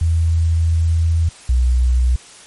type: tone pair in turn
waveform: sine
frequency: 82.41 / 62.22 Hz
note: E2 / B1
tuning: 0 / +14 cents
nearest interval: perfect fourth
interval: 486 cents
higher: first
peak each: -12 / -11 dBFS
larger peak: second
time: 0.01-1.29 / 1.49-2.16 s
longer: first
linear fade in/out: 5 ms
effects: white hiss -41 dBFS RMS until 2.46 s + MP3 48 kbps